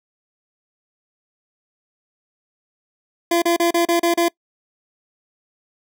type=tone bursts; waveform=25% pulse; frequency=341.2 Hz; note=F4; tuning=40 cents flat; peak=-11 dBFS; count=7; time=3.31-4.284 s; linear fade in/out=5 ms; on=110 ms; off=34 ms; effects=noise-tail reverb RT60 0.1 s tail -25 dB re dry